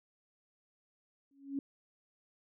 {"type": "tone with exponential growth", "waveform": "sine", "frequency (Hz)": 276.9, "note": "C#4", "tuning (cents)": -2, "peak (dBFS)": -30, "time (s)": [1.31, 1.59], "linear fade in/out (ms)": 2, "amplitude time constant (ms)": 60, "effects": []}